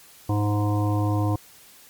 harmonic tone, 103.83 Hz, G#2, in tune, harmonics 1 / 3 / 5 / 7 / 9 / 10, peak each -21 / -26 / -34 / -33 / -35 / -35 dBFS, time 0.29-1.36 s, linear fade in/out 5 ms, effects white hiss -50 dBFS RMS until 1.89 s + MP3 96 kbps

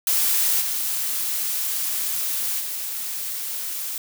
blue noise with level steps, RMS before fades -20 / -25 / -29 dBFS, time 0.07-3.98 s, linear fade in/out 2 ms, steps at 0.6 / 2.59 s, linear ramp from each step 20 ms, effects none

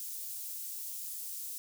white high-pass noise, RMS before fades -41 dBFS, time 0-1.58 s, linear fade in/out 0 ms, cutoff 7300 Hz, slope 12 dB/octave, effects none

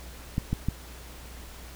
clicks, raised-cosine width 5 ms, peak -13 dBFS, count 3, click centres 0.381 / 0.53 / 0.686 s, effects added 60 Hz sine -44 dBFS peak until 1.75 s + pink hiss -47 dBFS RMS until 1.75 s

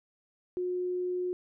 sine tone, 361.2 Hz, F#4, 42 cents flat, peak -29 dBFS, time 0.57-1.33 s, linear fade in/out 0 ms, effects none

